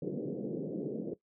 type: band-pass noise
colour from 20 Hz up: white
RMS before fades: -37 dBFS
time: 0.02-1.14 s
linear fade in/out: 5 ms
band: 140 to 490 Hz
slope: 48 dB/octave
effects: noise-tail reverb RT60 0.1 s tail -17 dB re dry